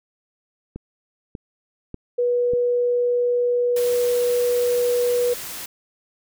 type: click train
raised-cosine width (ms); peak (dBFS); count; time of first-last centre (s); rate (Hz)
3; -19; 4; 0.76-2.535; 1.69
type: tone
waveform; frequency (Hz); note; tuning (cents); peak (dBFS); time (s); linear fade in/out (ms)
sine; 486.7; B4; -25; -17; 2.18-5.34; 10
type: noise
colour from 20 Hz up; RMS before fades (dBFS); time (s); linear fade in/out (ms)
white; -33; 3.76-5.66; 5
effects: none